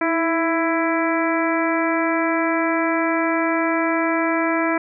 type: harmonic tone with a mistuned harmonic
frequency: 331.6 Hz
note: E4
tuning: 10 cents sharp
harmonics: 1 / 2 / 3 / 4 / 5 / 6 / 7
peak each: -21 / -24 / -26 / -27 / -28 / -29 / -29 dBFS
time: 0.01-4.78 s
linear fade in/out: 5 ms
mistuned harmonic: 1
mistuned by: -39 cents
effects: none